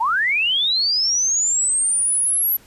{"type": "linear sweep", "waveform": "sine", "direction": "up", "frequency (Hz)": [846, 11850], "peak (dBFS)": -16, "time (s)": [0, 2.57], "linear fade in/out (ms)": 10, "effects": ["pink hiss -50 dBFS RMS until 2.66 s", "resampled to 32000 Hz"]}